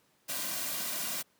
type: noise with comb filter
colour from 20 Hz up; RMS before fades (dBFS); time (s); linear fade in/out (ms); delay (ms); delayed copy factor
white; -35; 0.28-1.23; 20; 2.3; -0.6
effects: pink hiss -69 dBFS RMS until 1.39 s + high-pass 150 Hz 12 dB/octave